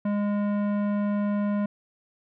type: tone with tanh clipping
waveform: sine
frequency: 205.2 Hz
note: G#3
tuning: 21 cents flat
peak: -25 dBFS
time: 0.05-1.66 s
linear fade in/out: 5 ms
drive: 15 dB
effects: none